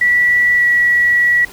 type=tone with pitch glide; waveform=sine; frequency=1951 to 1935.3 Hz; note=B6 to B6; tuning=-22 to -36 cents; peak=-9 dBFS; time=0.01-1.45 s; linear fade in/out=5 ms; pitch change=-14 cents; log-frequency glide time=0.54-0.66 s; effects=pink hiss -37 dBFS RMS until 1.52 s